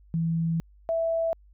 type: tone pair in turn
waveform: sine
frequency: 164.81 / 659.2 Hz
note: E3 / E5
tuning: 0 / 0 cents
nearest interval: 2 octaves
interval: 2400 cents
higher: second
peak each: -23 dBFS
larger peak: neither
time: 0.14-0.6 / 0.89-1.33 s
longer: first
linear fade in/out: 0 ms
effects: added 50 Hz sine -52 dBFS peak until 1.53 s